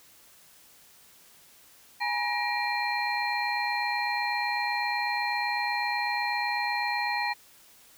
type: tone cluster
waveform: sine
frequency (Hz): 830 / 958 / 1896 / 2381 / 4183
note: G#5 / A#5 / A#6 / D7 / C8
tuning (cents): -1 / +47 / +29 / +23 / -1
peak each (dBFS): -31 / -33 / -32 / -33 / -36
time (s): 2-7.34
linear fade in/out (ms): 20
effects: white hiss -56 dBFS RMS until 7.97 s